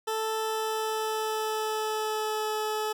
20% pulse tone with pitch glide, 440 to 430 Hz, A4 to A4, 0 to -40 cents, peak -23 dBFS, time 0.07-2.93 s, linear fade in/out 10 ms, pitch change -40 cents, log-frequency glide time 0.35-2.58 s, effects none

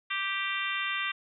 harmonic tone with a mistuned harmonic, 392 Hz, G4, in tune, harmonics 3 / 4 / 5 / 6 / 7 / 8 / 9, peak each -36 / -37 / -35 / -36 / -36 / -40 / -39 dBFS, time 0.1-1.12 s, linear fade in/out 10 ms, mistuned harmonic 9, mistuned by +26 cents, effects none

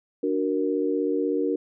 sine chord, D augmented, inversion none, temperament equal, 293.7 / 370 / 466.2 Hz, D4 / F#4 / A#4, 0 / 0 / 0 cents, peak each -26 / -27 / -26 dBFS, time 0.23-1.56 s, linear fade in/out 5 ms, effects none

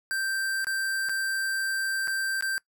square tone with dropouts, 1568 Hz, G6, in tune, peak -27 dBFS, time 0.11-2.58 s, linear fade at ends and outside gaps 0 ms, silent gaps 0.645-0.669 / 1.088-1.094 / 2.074-2.08 / 2.409-2.424 s, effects noise-tail reverb RT60 0.1 s tail -22 dB re dry

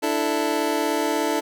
25% pulse chord, D suspended second, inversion none, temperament just, 293.7 / 330.4 / 440.5 Hz, D4 / E4 / A4, 0 / +4 / +2 cents, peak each -22 dBFS, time 0.02-1.41 s, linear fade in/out 20 ms, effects none

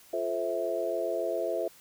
sine chord, F major seventh, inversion none, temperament just, 349.2 / 436.5 / 523.8 / 654.8 Hz, F4 / A4 / C5 / E5, 0 / -14 / +2 / -12 cents, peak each -35 / -35 / -34 / -31 dBFS, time 0.13-1.68 s, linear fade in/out 5 ms, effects white hiss -56 dBFS RMS until 1.8 s

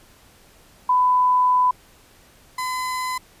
sine / 35% pulse tone pair in turn, 1000 / 1014.5 Hz, B5 / B5, +21 / +46 cents, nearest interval unison, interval 25 cents, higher second, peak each -14 / -22 dBFS, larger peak first, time 0.89-1.71 / 2.58-3.18 s, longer first, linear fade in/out 5 ms, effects pink hiss -52 dBFS RMS until 3.4 s + resampled to 32000 Hz

